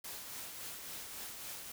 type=noise with tremolo; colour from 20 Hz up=white; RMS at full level=-44 dBFS; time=0.04-1.72 s; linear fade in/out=5 ms; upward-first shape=triangle; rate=3.6 Hz; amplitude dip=40%; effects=none